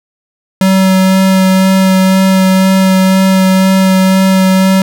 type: tone with vibrato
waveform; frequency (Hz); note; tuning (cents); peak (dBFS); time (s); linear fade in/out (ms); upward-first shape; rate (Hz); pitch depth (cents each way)
square; 189.5; F#3; +42; -6; 0.61-4.82; 2; sine; 2; 10
effects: none